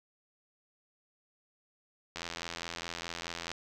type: click train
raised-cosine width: 0.2 ms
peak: -20 dBFS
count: 116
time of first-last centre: 2.16-3.516 s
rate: 84.8 Hz
effects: none